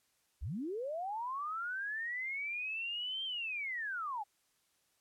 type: linear two-way sweep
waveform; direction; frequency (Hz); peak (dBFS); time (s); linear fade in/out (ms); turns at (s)
sine; up then down; 44.38 to 3176 to 784; -36; 0.41-4.24; 20; 3.24
effects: white hiss -75 dBFS RMS until 5 s + low-pass 12000 Hz 12 dB/octave